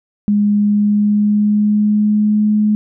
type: tone with pitch glide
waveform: sine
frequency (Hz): 206.3 to 211.5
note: G#3 to G#3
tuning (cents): -11 to +32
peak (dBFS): -10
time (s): 0.28-2.75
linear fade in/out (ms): 0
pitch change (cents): +43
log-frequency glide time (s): 0.53-2.49
effects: none